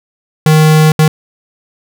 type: tone bursts at uneven times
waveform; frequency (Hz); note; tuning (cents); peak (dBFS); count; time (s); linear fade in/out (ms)
square; 155.56; D#3; 0; -5; 2; 0.46-0.92 / 0.99-1.08; 2
effects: none